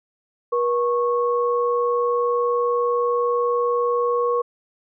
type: tone pair together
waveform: sine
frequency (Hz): 481 / 1100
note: B4 / C#6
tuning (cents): -46 / -14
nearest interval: octave + major second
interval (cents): 1432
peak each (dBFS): -19 / -23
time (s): 0.52-4.42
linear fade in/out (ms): 10
effects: none